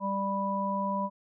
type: harmonic tone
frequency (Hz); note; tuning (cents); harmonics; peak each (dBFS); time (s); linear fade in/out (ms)
197.1; G3; +10; 1 / 3 / 5; -32 / -35 / -30; 0-1.1; 50
effects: none